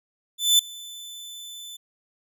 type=tone with ADSR envelope; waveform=sawtooth; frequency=3515 Hz; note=A7; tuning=2 cents flat; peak=-10 dBFS; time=0.38-1.77 s; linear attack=210 ms; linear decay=4 ms; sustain=-24 dB; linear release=11 ms; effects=none